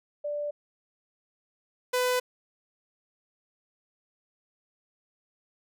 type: tone pair in turn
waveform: sine / sawtooth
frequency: 587.3 / 500.3 Hz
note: D5 / B4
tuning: 0 / +22 cents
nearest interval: minor third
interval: 278 cents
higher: first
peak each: -29 / -20 dBFS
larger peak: second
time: 0.24-0.51 / 1.93-2.2 s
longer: neither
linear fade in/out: 10 ms
effects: none